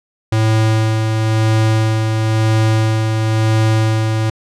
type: tone with tremolo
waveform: square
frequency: 110.2 Hz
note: A2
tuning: 3 cents sharp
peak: -11 dBFS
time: 0.32-4.3 s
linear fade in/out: 5 ms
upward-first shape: sine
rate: 0.98 Hz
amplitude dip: 35%
effects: low-pass 8000 Hz 12 dB/octave